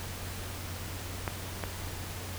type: clicks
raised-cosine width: 0.5 ms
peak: -16 / -18 dBFS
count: 2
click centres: 1.278 / 1.638 s
effects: added 91 Hz sine -40 dBFS peak until 2.38 s + pink hiss -41 dBFS RMS until 2.38 s